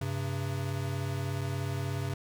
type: tone pair together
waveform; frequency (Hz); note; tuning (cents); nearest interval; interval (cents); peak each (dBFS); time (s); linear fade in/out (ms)
square; 97.68 / 134.4; G2 / C3; -6 / +47; tritone; 553; -35 / -34; 0.01-2.14; 5
effects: none